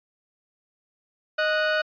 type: tone pair together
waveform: 40% pulse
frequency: 620 / 1474.6 Hz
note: D#5 / F#6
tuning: -6 / -6 cents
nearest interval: octave + minor third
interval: 1500 cents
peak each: -23 / -23 dBFS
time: 1.38-1.82 s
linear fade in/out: 10 ms
effects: resampled to 11025 Hz